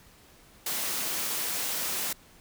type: high-pass noise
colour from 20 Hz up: white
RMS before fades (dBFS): -31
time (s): 0.66-2.13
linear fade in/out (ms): 5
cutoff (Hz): 150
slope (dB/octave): 24
effects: pink hiss -56 dBFS RMS until 2.4 s